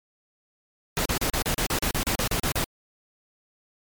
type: noise bursts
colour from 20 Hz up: pink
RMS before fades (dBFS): -25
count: 14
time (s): 0.97-2.641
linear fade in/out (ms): 0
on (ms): 85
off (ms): 37
effects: MP3 96 kbps